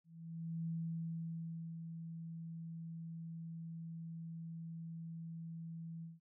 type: tone with ADSR envelope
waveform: sine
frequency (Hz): 164.81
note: E3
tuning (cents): 0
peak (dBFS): -37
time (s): 0.04-6.2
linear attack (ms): 630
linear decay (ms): 1100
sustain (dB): -7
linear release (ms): 170
effects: none